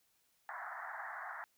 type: band-pass noise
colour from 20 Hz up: white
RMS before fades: -45 dBFS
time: 0.49-1.44 s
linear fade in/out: 0 ms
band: 660 to 1900 Hz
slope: 96 dB/octave
effects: white hiss -75 dBFS RMS until 1.57 s